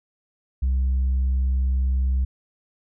sine tone, 65 Hz, C2, 11 cents flat, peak -16 dBFS, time 0.62-2.25 s, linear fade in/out 10 ms, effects tanh soft clip ceiling -17 dBFS

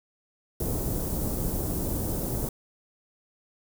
pink band-stop noise, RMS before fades -29 dBFS, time 0.6-2.49 s, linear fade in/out 2 ms, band 490 to 12000 Hz, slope 12 dB/octave, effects none

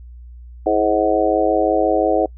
harmonic tone with a mistuned harmonic, 105.8 Hz, G#2, 33 cents sharp, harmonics 3 / 4 / 5 / 6 / 7, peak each -20 / -20 / -20 / -20 / -20 dBFS, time 0.66-2.26 s, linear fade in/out 5 ms, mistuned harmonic 3, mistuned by +47 cents, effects noise-tail reverb RT60 0.1 s tail -26 dB re dry + added 60 Hz sine -35 dBFS peak until 2.37 s

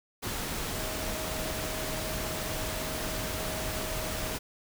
sine tone in noise, 631 Hz, D#5, 24 cents sharp, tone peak -40 dBFS, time 0.73-4.36 s, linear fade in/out 20 ms, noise pink, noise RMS -34 dBFS, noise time 0.22-4.39 s, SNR -9 dB, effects none

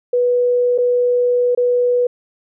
sine tone with dropouts, 490.3 Hz, B4, 13 cents flat, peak -12 dBFS, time 0.13-2.07 s, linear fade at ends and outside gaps 5 ms, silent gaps 0.779-0.784 / 1.55-1.574 s, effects none

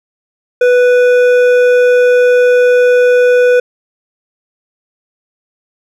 sine tone with hard clipping, 493.9 Hz, B4, in tune, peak -7 dBFS, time 0.61-3.6 s, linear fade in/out 5 ms, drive 9 dB, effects none

